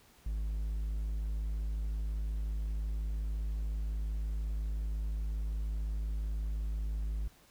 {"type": "tone", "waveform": "triangle", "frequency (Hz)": 52.8, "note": "G#1", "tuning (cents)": 29, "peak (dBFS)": -30, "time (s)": [0.26, 7.28], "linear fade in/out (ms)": 5, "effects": ["pink hiss -62 dBFS RMS until 7.5 s"]}